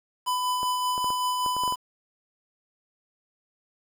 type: tone with tremolo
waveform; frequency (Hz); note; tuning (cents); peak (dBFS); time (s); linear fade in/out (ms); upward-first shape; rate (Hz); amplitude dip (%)
square; 1000; B5; +21; -24; 0.26-1.76; 20; sine; 5.2; 25
type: clicks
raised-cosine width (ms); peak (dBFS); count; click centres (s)
1; -22; 9; 0.631 / 0.979 / 1.044 / 1.104 / 1.462 / 1.566 / 1.636 / 1.678 / 1.724
effects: 8-bit